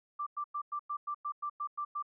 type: tone bursts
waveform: sine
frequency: 1176 Hz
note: D6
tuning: 2 cents sharp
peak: -33 dBFS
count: 11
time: 0.19-2.026 s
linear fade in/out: 10 ms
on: 76 ms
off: 100 ms
effects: none